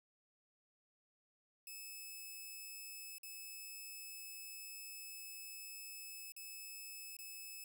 5% pulse tone with dropouts, 2599 Hz, E7, 25 cents flat, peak -39 dBFS, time 1.67-7.64 s, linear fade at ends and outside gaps 2 ms, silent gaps 3.183-3.232 / 6.321-6.364 / 7.168-7.188 s, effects none

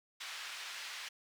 white band-pass noise, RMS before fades -45 dBFS, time 0.2-1.09 s, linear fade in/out 10 ms, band 1300 to 3700 Hz, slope 12 dB/octave, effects none

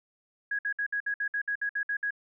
sine tone bursts, 1658 Hz, G#6, 3 cents flat, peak -27 dBFS, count 12, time 0.51-2.107 s, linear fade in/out 5 ms, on 79 ms, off 59 ms, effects none

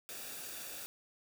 white noise with comb filter, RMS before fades -45 dBFS, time 0.09-0.86 s, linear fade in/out 0 ms, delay 0.96 ms, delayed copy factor -0.5, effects none

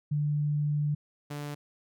sine / sawtooth tone pair in turn, 147.8 / 146.1 Hz, D3 / D3, +11 / -9 cents, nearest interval unison, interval 20 cents, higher first, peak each -25 / -31 dBFS, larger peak first, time 0.11-0.95 / 1.3-1.55 s, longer first, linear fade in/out 10 ms, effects none

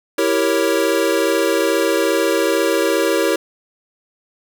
square chord, E diminished seventh, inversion none, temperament equal, 329.6 / 392 / 466.2 / 554.4 Hz, E4 / G4 / Bb4 / Db5, 0 / 0 / 0 / 0 cents, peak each -21 dBFS, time 0.18-3.36 s, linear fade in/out 5 ms, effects none

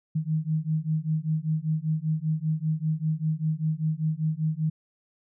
sine beating tone pair, 154.4 / 159.5 Hz, D#3 / D#3, -13 / +43 cents, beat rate 5.1 Hz, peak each -27 / -27 dBFS, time 0.15-4.7 s, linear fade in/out 10 ms, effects none

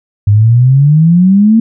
sine exponential sweep, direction up, 100 to 230 Hz, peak -3 dBFS, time 0.27-1.6 s, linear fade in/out 5 ms, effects none

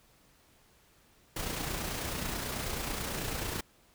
pink noise with amplitude modulation, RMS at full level -34 dBFS, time 1.36-3.61 s, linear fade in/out 5 ms, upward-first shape sine, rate 29.2 Hz, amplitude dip 40%, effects pink hiss -64 dBFS RMS until 3.94 s

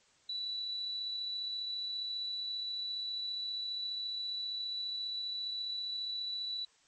sine tone with amplitude modulation, 3951 Hz, B7, in tune, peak -34 dBFS, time 0.29-6.65 s, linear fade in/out 5 ms, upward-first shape sine, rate 34.8 Hz, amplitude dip 25%, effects white hiss -67 dBFS RMS until 6.87 s + MP3 32 kbps

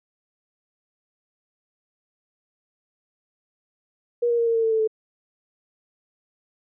sine tone with pitch steps, 477.6 / 471.6 / 465.6 / 459.7 / 453.9 / 448.2 / 442.5 / 437 Hz, A#4 / A#4 / A#4 / A#4 / A#4 / A4 / A4 / A4, +42 / +20 / -2 / -24 / -46 / +32 / +10 / -12 cents, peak -18 dBFS, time 4.22-4.876 s, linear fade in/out 10 ms, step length 82 ms, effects none

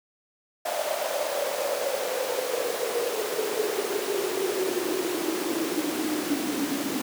pink noise with high-pass filter sweep, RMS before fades -28 dBFS, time 0.65-7.02 s, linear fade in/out 10 ms, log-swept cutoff 630 to 270 Hz, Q 8.4, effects none

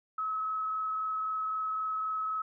sine tone with frequency modulation, 1286 Hz, E6, 43 cents flat, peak -30 dBFS, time 0.18-2.42 s, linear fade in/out 5 ms, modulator 23.8 Hz, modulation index 0.48, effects none

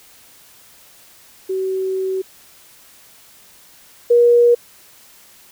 sine tone pair in turn, 379 / 477.5 Hz, F#4 / A#4, +42 / +42 cents, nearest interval major third, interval 400 cents, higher second, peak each -18 / -8 dBFS, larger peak second, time 1.49-2.22 / 4.1-4.55 s, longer first, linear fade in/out 10 ms, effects white hiss -47 dBFS RMS until 5.51 s

